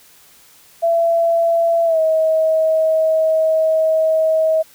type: tone with pitch glide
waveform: sine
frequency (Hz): 671 to 637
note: E5 to D#5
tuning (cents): +31 to +41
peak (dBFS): -12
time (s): 0.82-4.63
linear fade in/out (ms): 20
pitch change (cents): -90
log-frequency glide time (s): 1.85-1.99
effects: white hiss -48 dBFS RMS until 4.74 s